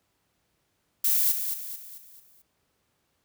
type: noise with echo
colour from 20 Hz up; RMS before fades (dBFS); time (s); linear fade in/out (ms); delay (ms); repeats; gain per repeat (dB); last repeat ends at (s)
violet; -23; 1.04-1.32; 5; 220; 5; -7; 2.42
effects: pink hiss -73 dBFS RMS until 3.24 s + high-pass 60 Hz 12 dB/octave